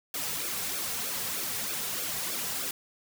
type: noise with flanger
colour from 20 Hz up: white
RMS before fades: -33 dBFS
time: 0.14-2.71 s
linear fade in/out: 2 ms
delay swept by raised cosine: 1 to 3.4 ms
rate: 3.2 Hz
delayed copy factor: -0.7
effects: none